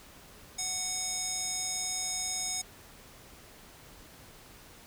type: tone with band-pass filter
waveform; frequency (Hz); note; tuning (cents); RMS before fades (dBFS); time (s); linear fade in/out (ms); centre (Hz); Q
square; 741; F#5; +2; -34; 0.58-2.62; 10; 6900; 3.2
effects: pink hiss -53 dBFS RMS until 4.86 s